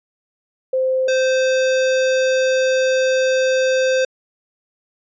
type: tone pair in turn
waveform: sine / square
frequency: 520 / 520 Hz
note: C5 / C5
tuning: -11 / -11 cents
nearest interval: unison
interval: 0 cents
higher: neither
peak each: -15 dBFS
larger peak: neither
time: 0.73-1.08 / 1.08-4.05 s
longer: second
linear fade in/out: 5 ms
effects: resampled to 16000 Hz